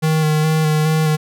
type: tone with vibrato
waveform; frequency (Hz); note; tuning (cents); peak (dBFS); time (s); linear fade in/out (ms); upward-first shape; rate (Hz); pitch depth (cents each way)
square; 155.56; D#3; 0; -14; 0.02-1.17; 20; square; 2.4; 19
effects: none